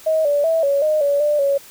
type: tone with pitch steps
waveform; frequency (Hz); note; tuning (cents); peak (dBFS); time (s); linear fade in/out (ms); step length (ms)
sine; 634 / 578 / 652 / 561 / 615 / 569 / 593 / 558; D#5 / D5 / E5 / C#5 / D#5 / C#5 / D5 / C#5; +32 / -28 / -19 / +21 / -20 / +45 / +17 / +11; -14; 0.06-1.58; 10; 190
effects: white hiss -43 dBFS RMS until 1.7 s